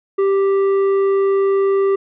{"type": "tone with tanh clipping", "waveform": "sine", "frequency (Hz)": 392, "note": "G4", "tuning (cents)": 0, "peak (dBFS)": -14, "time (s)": [0.18, 1.96], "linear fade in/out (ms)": 10, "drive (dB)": 8, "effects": []}